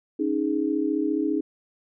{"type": "chord", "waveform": "sine", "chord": "C# suspended second", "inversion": "none", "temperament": "just", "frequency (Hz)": [277.2, 311.8, 415.8], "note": ["C#4", "D#4", "G#4"], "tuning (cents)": [0, 4, 2], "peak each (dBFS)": [-27, -24, -29], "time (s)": [0.19, 1.41], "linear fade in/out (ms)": 10, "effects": []}